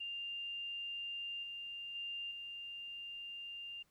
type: tone with level steps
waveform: sine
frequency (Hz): 2796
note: F7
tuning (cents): +1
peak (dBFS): -40 / -43 / -40 / -44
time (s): 0-3.83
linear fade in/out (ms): 10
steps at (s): 1.43 / 1.95 / 2.31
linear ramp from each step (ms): 2
effects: pink hiss -75 dBFS RMS until 3.9 s